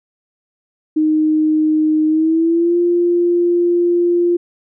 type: tone with pitch glide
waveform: sine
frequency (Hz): 310 to 348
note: D#4 to F4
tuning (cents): -6 to -6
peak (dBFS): -11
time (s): 0.96-4.37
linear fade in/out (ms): 10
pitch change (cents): +200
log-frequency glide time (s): 2.07-2.77
effects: none